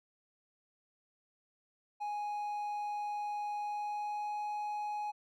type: tone with pitch glide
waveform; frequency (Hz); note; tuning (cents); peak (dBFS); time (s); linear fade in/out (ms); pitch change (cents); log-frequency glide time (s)
triangle; 830.6 to 836.4; G#5 to G#5; 0 to +12; -33; 2-5.12; 20; +12; 3.57-4.43
effects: none